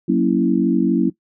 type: chord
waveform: sine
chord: F# dominant seventh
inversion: none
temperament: equal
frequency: 185 / 233.1 / 277.2 / 329.6 Hz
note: F#3 / A#3 / C#4 / E4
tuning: 0 / 0 / 0 / 0 cents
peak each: -19 dBFS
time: 0.08-1.1 s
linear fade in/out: 10 ms
effects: noise-tail reverb RT60 0.1 s tail -18 dB re dry